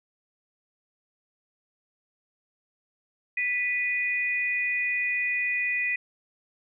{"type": "tone pair together", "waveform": "sine", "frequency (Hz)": [1975.5, 2471], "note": ["B6", "D#7"], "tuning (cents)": [0, -13], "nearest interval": "major third", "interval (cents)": 387, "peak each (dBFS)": -27, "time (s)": [3.37, 5.96], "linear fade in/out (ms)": 5, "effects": []}